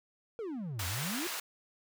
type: exponential two-way sweep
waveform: triangle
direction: down then up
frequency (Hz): 483.7 to 82.41 to 371.9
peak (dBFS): -34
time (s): 0.39-1.27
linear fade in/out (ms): 0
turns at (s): 0.86
type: high-pass noise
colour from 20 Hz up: pink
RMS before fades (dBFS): -38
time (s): 0.79-1.4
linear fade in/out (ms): 5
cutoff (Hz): 1000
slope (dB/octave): 12
effects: none